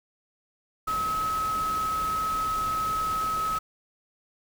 sine tone in noise, 1284 Hz, E6, 46 cents flat, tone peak -25 dBFS, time 0.87-3.59 s, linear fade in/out 10 ms, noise pink, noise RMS -38 dBFS, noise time 0.87-3.59 s, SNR +10 dB, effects none

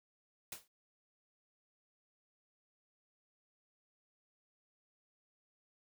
white noise with exponential decay, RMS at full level -41 dBFS, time 0.52-0.68 s, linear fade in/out 2 ms, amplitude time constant 33 ms, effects none

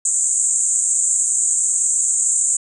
white band-pass noise, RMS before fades -18 dBFS, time 0.05-2.57 s, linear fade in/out 5 ms, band 6900 to 8400 Hz, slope 96 dB/octave, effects none

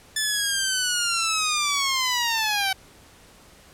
10% pulse linear sweep, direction down, 1751 to 758 Hz, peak -13 dBFS, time 0.16-2.73 s, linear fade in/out 5 ms, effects pink hiss -51 dBFS RMS until 3.73 s + low-pass 12000 Hz 12 dB/octave

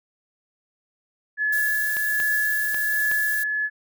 sine tone with tremolo, 1710 Hz, A6, 50 cents flat, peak -19 dBFS, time 1.37-3.7 s, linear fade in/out 50 ms, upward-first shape triangle, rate 1.3 Hz, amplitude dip 35%
violet noise, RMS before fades -31 dBFS, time 1.52-3.44 s, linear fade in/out 10 ms
clicks, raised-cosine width 0.3 ms, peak -18 dBFS, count 4, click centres 1.968 / 2.201 / 2.745 / 3.115 s
effects none

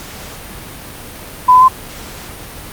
sine tone with pitch steps, 1002 / 1010 / 1035 Hz, B5 / B5 / C6, +25 / +39 / -19 cents, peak -3 dBFS, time 1.48-1.684 s, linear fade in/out 10 ms, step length 68 ms, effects pink hiss -31 dBFS RMS until 2.72 s + Opus 48 kbps

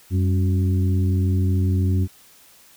harmonic tone with a mistuned harmonic, 92.5 Hz, F#2, in tune, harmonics 1 / 2 / 3 / 4, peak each -17 / -26 / -29 / -34 dBFS, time 0.1-2.08 s, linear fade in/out 50 ms, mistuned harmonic 2, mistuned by +85 cents, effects white hiss -51 dBFS RMS until 2.76 s

